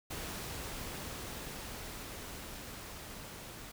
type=noise with level ramp; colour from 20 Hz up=pink; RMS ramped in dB=-41 to -48 dBFS; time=0.1-3.72 s; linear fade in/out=10 ms; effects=none